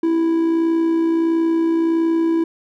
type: tone with amplitude modulation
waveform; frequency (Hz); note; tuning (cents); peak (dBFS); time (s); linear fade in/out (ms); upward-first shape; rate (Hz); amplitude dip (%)
triangle; 329.6; E4; 0; -11; 0.03-2.44; 5; sine; 61.5; 35
effects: none